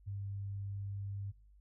sine tone, 99.5 Hz, G2, 26 cents sharp, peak -38 dBFS, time 0.06-1.32 s, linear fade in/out 20 ms, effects noise-tail reverb RT60 0.4 s tail -23 dB re dry + added 50 Hz sine -59 dBFS peak until 1.6 s

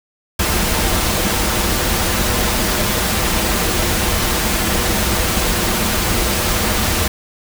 pink noise with comb filter, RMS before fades -17 dBFS, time 0.39-7.08 s, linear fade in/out 5 ms, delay 7.2 ms, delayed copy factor -0.5, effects none

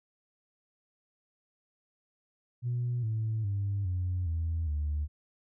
sine tone with pitch steps, 121.6 / 110.23 / 99.92 / 90.57 / 82.1 / 74.42 Hz, B2 / A2 / G2 / F#2 / E2 / D2, -26 / +4 / +34 / -36 / -6 / +24 cents, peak -27 dBFS, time 2.62-5.08 s, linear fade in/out 50 ms, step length 410 ms, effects tanh soft clip ceiling -25 dBFS

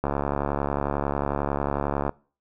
click train, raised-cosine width 1 ms, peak -11 dBFS, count 147, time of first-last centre 0.04-2.093 s, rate 71.1 Hz, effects noise-tail reverb RT60 0.4 s tail -23 dB re dry

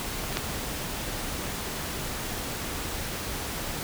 clicks, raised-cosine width 0.2 ms, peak -17 / -8 dBFS, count 2, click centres 0.326 / 0.371 s, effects pink hiss -33 dBFS RMS until 3.83 s

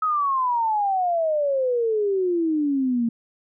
sine exponential sweep, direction down, 1285 to 227.6 Hz, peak -19 dBFS, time 0.02-3.09 s, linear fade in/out 5 ms, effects none

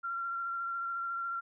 sine tone with vibrato, 1372 Hz, F6, 31 cents flat, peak -33 dBFS, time 0.03-1.41 s, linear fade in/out 20 ms, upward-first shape sine, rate 14 Hz, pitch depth 16 cents each way, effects none

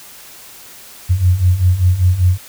sine beating tone pair, 87.4 / 92.5 Hz, F2 / F#2, +2 / 0 cents, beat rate 5.1 Hz, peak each -15 / -11 dBFS, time 1.09-2.38 s, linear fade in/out 20 ms, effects white hiss -38 dBFS RMS until 2.48 s

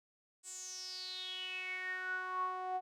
sawtooth tone with band-pass filter sweep, 370 Hz, F#4, in tune, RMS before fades -41 dBFS, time 0.43-2.81 s, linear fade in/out 50 ms, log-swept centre 8000 to 750 Hz, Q 9.3, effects none

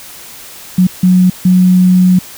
sine tone bursts at uneven times, 182.9 Hz, F#3, 20 cents flat, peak -4 dBFS, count 3, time 0.78-0.87 / 1.03-1.3 / 1.45-2.19 s, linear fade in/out 5 ms, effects white hiss -32 dBFS RMS until 2.37 s

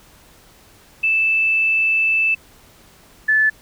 sine tone pair in turn, 2637 / 1740.3 Hz, E7 / A6, 0 / -19 cents, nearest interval perfect fifth, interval 719 cents, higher first, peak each -14 / -12 dBFS, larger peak second, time 1.03-2.35 / 3.28-3.5 s, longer first, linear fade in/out 10 ms, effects pink hiss -49 dBFS RMS until 3.61 s

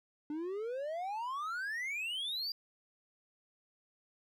triangle exponential sweep, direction up, 291.1 to 4834 Hz, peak -34 dBFS, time 0.3-2.52 s, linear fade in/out 2 ms, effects none

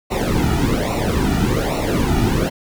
brown noise with flanger, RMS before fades -18 dBFS, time 0.1-2.5 s, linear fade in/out 20 ms, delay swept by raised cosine 0.61 to 1.91 ms, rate 1.2 Hz, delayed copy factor -0.85, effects none

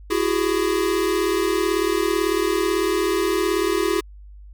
square tone cluster, 335 / 372.8 / 411.1 Hz, E4 / F#4 / G#4, +28 / +13 / -18 cents, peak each -24 dBFS, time 0.1-4.01 s, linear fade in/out 10 ms, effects added 50 Hz sine -39 dBFS peak until 4.53 s

